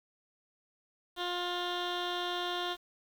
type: tone with low-pass filter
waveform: 15% pulse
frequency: 353.9 Hz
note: F4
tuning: 23 cents sharp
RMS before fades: -35 dBFS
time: 1.16-2.77 s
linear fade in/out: 50 ms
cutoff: 3500 Hz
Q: 3.5
effects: 9-bit